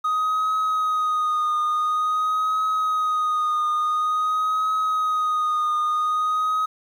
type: tone with vibrato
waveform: triangle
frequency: 1248 Hz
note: D#6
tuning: 5 cents sharp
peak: -17 dBFS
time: 0.04-6.66 s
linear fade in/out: 10 ms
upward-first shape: triangle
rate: 0.48 Hz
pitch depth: 36 cents each way
effects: tanh soft clip ceiling -13 dBFS + 9-bit